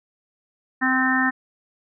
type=harmonic tone; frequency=259.3 Hz; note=C4; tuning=15 cents flat; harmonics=1 / 3 / 4 / 5 / 6 / 7; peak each=-22 / -28 / -29 / -28 / -27 / -21 dBFS; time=0.81-1.31 s; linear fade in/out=20 ms; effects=none